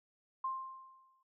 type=tone with exponential decay; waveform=sine; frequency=1054 Hz; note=C6; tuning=12 cents sharp; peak=-33 dBFS; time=0.44-1.23 s; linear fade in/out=5 ms; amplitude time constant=170 ms; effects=noise-tail reverb RT60 0.1 s tail -20 dB re dry